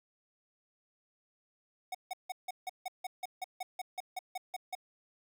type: tone bursts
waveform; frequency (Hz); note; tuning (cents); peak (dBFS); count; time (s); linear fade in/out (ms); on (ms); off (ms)
square; 740; F#5; 0; -36; 16; 1.92-4.752; 5; 27; 160
effects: 11-bit